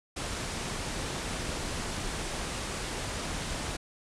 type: low-pass noise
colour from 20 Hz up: pink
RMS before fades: -35 dBFS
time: 0.16-3.77 s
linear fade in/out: 10 ms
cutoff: 10000 Hz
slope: 48 dB/octave
effects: none